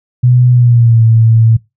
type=tone with pitch glide; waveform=sine; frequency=124.1 to 113.14 Hz; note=B2 to A2; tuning=+9 to +49 cents; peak=-4 dBFS; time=0.23-1.57 s; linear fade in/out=10 ms; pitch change=-160 cents; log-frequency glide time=0.51-1.03 s; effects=noise-tail reverb RT60 0.2 s tail -21 dB re dry